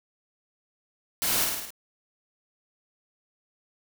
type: noise with echo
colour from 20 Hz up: white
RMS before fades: -27 dBFS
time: 1.22-1.44 s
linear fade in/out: 0 ms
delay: 53 ms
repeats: 5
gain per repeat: -3 dB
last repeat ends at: 1.705 s
effects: none